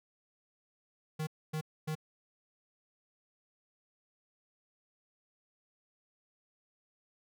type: tone bursts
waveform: square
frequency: 155.56 Hz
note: D#3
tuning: in tune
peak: -34 dBFS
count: 3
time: 1.19-1.953 s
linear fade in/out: 10 ms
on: 81 ms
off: 260 ms
effects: none